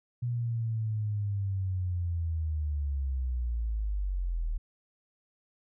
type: linear sweep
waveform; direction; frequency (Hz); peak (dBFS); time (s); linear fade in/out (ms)
sine; down; 122 to 37.99; -28; 0.22-4.58; 10
effects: none